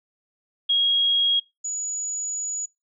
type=tone pair in turn; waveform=sine; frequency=3286 / 6875 Hz; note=G#7 / A8; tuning=-19 / -41 cents; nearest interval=octave + minor second; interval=1278 cents; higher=second; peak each=-17 / -26 dBFS; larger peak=first; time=0.69-1.4 / 1.64-2.66 s; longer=second; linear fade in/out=10 ms; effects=noise-tail reverb RT60 0.2 s tail -22 dB re dry